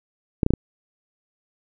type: clicks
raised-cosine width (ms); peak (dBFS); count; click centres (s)
3; -5; 4; 0.432 / 0.464 / 0.506 / 0.537
effects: none